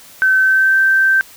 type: tone with pitch glide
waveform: sine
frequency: 1534 to 1559 Hz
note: G6 to G6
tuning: -38 to -10 cents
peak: -9 dBFS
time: 0.22-1.21 s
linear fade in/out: 0 ms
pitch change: +28 cents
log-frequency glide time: 0.39-0.77 s
effects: white hiss -41 dBFS RMS until 1.36 s